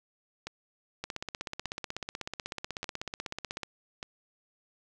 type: two click trains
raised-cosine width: 0.2 ms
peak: -18 / -20 dBFS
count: 43 / 4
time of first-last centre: 1.04-3.633 / 0.47-4.029 s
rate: 16.2 / 0.843 Hz
effects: none